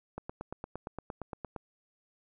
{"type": "click train", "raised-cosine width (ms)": 1, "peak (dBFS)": -24, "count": 13, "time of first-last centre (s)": [0.18, 1.562], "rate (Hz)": 8.68, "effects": []}